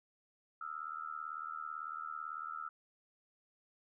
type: tone with amplitude modulation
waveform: sine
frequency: 1318.5 Hz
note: E6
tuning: in tune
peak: -36 dBFS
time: 0.61-2.69 s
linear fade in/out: 5 ms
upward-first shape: sine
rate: 78 Hz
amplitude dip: 100%
effects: none